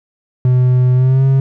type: tone with pitch glide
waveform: triangle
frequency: 126.2 to 134.48 Hz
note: B2 to C3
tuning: +38 to +48 cents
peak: -6 dBFS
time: 0.45-1.4 s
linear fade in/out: 2 ms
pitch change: +110 cents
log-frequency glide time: 0.94-1.24 s
effects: none